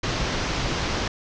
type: low-pass noise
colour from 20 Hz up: pink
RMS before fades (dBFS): -26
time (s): 0.03-1.08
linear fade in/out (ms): 5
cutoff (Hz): 6300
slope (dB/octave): 48
effects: none